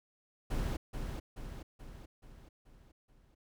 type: noise with echo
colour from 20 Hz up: brown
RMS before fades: -34 dBFS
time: 0.5-0.77 s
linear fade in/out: 10 ms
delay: 430 ms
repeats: 6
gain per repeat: -5 dB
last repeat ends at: 3.35 s
effects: none